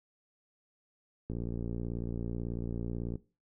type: click train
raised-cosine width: 3 ms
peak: -24 dBFS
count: 109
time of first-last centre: 1.3-3.156 s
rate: 58.2 Hz
effects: noise-tail reverb RT60 0.3 s tail -18 dB re dry